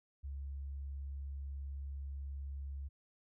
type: tone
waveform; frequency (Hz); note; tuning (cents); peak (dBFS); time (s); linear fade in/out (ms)
sine; 69.3; C#2; 0; -40; 0.23-2.89; 20
effects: none